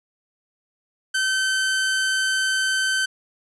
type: tone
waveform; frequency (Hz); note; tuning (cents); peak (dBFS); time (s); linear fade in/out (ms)
sawtooth; 1539; G6; -32; -16; 1.14-3.06; 10
effects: resampled to 24000 Hz